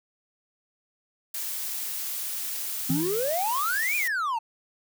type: noise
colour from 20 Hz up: blue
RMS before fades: -32 dBFS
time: 1.34-4.08 s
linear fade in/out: 5 ms
type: exponential two-way sweep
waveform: triangle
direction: up then down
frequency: 248.6 to 2489 to 864 Hz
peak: -23 dBFS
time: 2.89-4.39 s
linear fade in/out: 10 ms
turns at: 3.96 s
type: tone with exponential decay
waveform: sine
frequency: 164.6 Hz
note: E3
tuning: 2 cents flat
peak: -22 dBFS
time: 2.9-3.3 s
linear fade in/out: 2 ms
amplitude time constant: 85 ms
effects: none